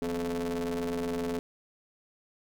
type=ring-modulated tone; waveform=40% pulse; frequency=87.9 Hz; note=F2; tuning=12 cents sharp; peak=-26 dBFS; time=0.02-1.39 s; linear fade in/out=0 ms; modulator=342 Hz; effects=none